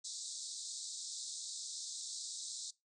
white band-pass noise, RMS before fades -45 dBFS, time 0.04-2.71 s, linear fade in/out 10 ms, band 3700 to 8500 Hz, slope 96 dB/octave, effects noise-tail reverb RT60 0.2 s tail -21 dB re dry

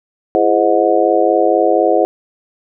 harmonic tone with a mistuned harmonic, 104.1 Hz, G#2, 5 cents sharp, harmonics 3 / 4 / 5 / 6 / 7, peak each -16 / -16 / -16 / -16 / -16 dBFS, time 0.35-2.05 s, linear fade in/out 0 ms, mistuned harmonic 3, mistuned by +130 cents, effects none

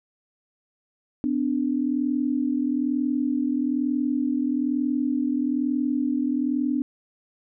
sine tone pair together, 252.3 / 293.4 Hz, B3 / D4, +37 / -2 cents, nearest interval minor third, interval 261 cents, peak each -24 dBFS, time 1.24-6.82 s, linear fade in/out 0 ms, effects none

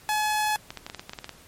sawtooth tone, 851 Hz, G#5, 42 cents sharp, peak -19 dBFS, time 0.09-0.56 s, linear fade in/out 0 ms
clicks, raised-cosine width 0.2 ms, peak -18 dBFS, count 11, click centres 0.705 / 0.773 / 0.865 / 0.899 / 0.947 / 0.995 / 1.095 / 1.134 / 1.188 / 1.244 / 1.293 s
effects pink hiss -52 dBFS RMS until 1.47 s + MP3 64 kbps

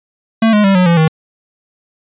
square tone with pitch steps, 224.3 / 209.3 / 195.26 / 182.19 / 169.99 / 158.6 Hz, A3 / G#3 / G3 / F#3 / F3 / D#3, +34 / +14 / -7 / -26 / -46 / +33 cents, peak -8 dBFS, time 0.42-1.08 s, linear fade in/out 5 ms, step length 110 ms, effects resampled to 8000 Hz

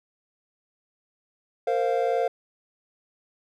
triangle chord, Bb suspended second, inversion none, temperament equal with one note detuned, 461.1 / 523.3 / 698.5 Hz, Bb4 / C5 / F5, -19 / 0 / 0 cents, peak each -24 dBFS, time 1.67-2.28 s, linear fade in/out 5 ms, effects none

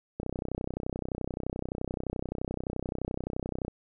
click train, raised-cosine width 2 ms, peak -19 dBFS, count 111, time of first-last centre 0.2-3.681 s, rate 31.6 Hz, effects none

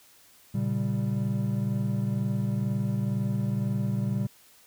triangle chord, G diminished, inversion first, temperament equal, 116.54 / 138.59 / 196 Hz, Bb2 / Db3 / G3, 0 / 0 / 0 cents, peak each -27 / -29 / -27 dBFS, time 0.54-4.27 s, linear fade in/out 10 ms, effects white hiss -57 dBFS RMS until 4.66 s

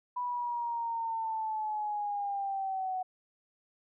sine linear sweep, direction down, 987.8 to 740 Hz, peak -31 dBFS, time 0.16-3.03 s, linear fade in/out 10 ms, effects none

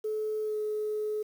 sine tone with pitch glide, 430.7 to 425.8 Hz, A4 to G#4, -37 to +43 cents, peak -28 dBFS, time 0.04-1.23 s, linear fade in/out 10 ms, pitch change -20 cents, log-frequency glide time 0.42-0.56 s, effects tanh soft clip ceiling -24 dBFS + 9-bit

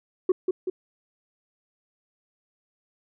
sine tone with echo, 370 Hz, F#4, in tune, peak -14 dBFS, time 0.29-0.32 s, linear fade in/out 5 ms, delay 190 ms, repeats 2, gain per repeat -5 dB, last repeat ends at 0.7 s, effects tanh soft clip ceiling -15 dBFS

